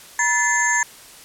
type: tone cluster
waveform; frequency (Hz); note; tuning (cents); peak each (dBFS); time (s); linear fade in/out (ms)
sine; 958 / 1745 / 2050 / 6470 / 7210; A#5 / A6 / C7 / G#8 / A8; +47 / -15 / -36 / -46 / +41; -23 / -19 / -27 / -25 / -24; 0.19-0.83; 2
effects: white hiss -43 dBFS RMS until 1.24 s + low-pass 12000 Hz 12 dB/octave